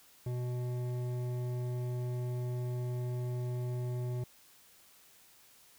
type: tone with hard clipping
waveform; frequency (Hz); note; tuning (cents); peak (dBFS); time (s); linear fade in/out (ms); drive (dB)
triangle; 123.47; B2; 0; -35; 0.26-4.24; 5; 15
effects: white hiss -61 dBFS RMS until 5.78 s